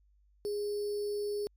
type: tone with sample-and-hold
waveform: sine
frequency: 411.9 Hz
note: G#4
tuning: 14 cents flat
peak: -31 dBFS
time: 0.45-1.47 s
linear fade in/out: 0 ms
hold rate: 4900 Hz
effects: added 50 Hz sine -63 dBFS peak until 1.56 s + MP3 64 kbps